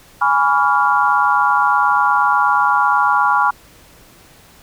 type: chord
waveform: sine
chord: C# dominant seventh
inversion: second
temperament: equal with one note detuned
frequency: 830.6 / 987.8 / 1136 / 1396.9 Hz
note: G#5 / B5 / C#6 / E#6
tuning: 0 / 0 / +42 / 0 cents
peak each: -17 dBFS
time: 0.21-3.51 s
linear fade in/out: 10 ms
effects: pink hiss -46 dBFS RMS until 4.62 s